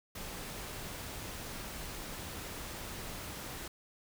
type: noise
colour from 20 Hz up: pink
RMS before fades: -43 dBFS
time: 0.15-3.68 s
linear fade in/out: 5 ms
effects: none